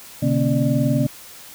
sine tone cluster, 126.8 / 147 / 234.8 / 275.2 / 596 Hz, B2 / D3 / A#3 / C#4 / D5, +46 / +2 / +13 / -12 / +25 cents, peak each -21 / -22 / -22 / -22 / -26 dBFS, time 0.22-1.07 s, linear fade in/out 10 ms, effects white hiss -41 dBFS RMS until 1.54 s

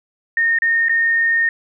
sine tone with dropouts, 1837 Hz, A#6, 26 cents flat, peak -13 dBFS, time 0.37-1.49 s, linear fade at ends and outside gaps 2 ms, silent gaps 0.587-0.62 / 0.885-0.894 s, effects none

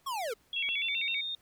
square linear sweep, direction down, 1133 to 411.3 Hz, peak -33 dBFS, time 0.06-0.34 s, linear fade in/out 10 ms
sine tone with pitch glide, 3322 to 3665 Hz, G#7 to A#7, 0 to -30 cents, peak -33 dBFS, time 0.53-1.35 s, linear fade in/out 2 ms, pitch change +170 cents, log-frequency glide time 0.67-1.03 s
sine tone with vibrato, 2474 Hz, D#7, 10 cents flat, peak -31 dBFS, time 0.56-1.21 s, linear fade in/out 5 ms, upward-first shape square, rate 7.7 Hz, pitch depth 160 cents each way
click, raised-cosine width 0.5 ms, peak -32 dBFS, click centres 0.689 s
effects pink hiss -67 dBFS RMS until 1.41 s

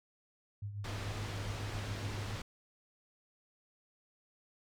sine tone with tremolo, 102.2 Hz, G#2, 27 cents flat, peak -36 dBFS, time 0.62-2.36 s, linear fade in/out 5 ms, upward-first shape triangle, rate 7.1 Hz, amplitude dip 65%
pink low-pass noise, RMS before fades -43 dBFS, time 0.84-2.42 s, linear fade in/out 5 ms, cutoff 5400 Hz, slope 12 dB/octave
effects none

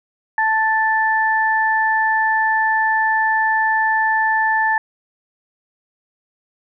sine tone pair together, 880 / 1760 Hz, A5 / A6, 0 / 0 cents, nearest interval octave, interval 1200 cents, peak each -17 dBFS, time 0.38-4.78 s, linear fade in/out 2 ms, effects none

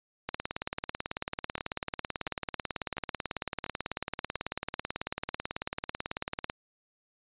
two click trains, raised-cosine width 0.3 ms, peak -16 / -21 dBFS, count 114 / 5, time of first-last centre 0.29-6.499 / 1.58-4.358 s, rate 18.2 / 1.44 Hz, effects resampled to 8000 Hz

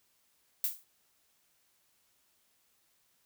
violet noise with exponential decay, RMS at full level -27 dBFS, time 0.64-0.84 s, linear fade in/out 1 ms, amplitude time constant 42 ms, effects white hiss -72 dBFS RMS until 3.25 s

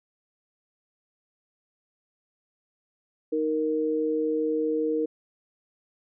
sine tone pair together, 311.2 / 466.2 Hz, D#4 / A#4, 0 / 0 cents, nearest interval perfect fifth, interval 700 cents, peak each -27 / -25 dBFS, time 3.32-5.06 s, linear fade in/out 10 ms, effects none

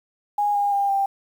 sine tone with pitch steps, 824 / 812.2 / 800.5 / 789.1 Hz, G#5 / G#5 / G5 / G5, -14 / -39 / +36 / +11 cents, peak -18 dBFS, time 0.38-1.06 s, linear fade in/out 5 ms, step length 170 ms, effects 8-bit

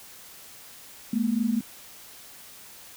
sine tone pair together, 214.7 / 239.2 Hz, A3 / A#3, -42 / +45 cents, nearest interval major second, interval 187 cents, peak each -25 dBFS, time 1.13-1.61 s, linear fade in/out 5 ms, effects white hiss -47 dBFS RMS until 2.96 s

